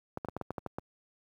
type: clicks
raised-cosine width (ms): 1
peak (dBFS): -21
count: 9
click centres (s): 0.174 / 0.248 / 0.286 / 0.366 / 0.413 / 0.506 / 0.582 / 0.663 / 0.785
effects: high-pass 80 Hz 12 dB/octave + 10-bit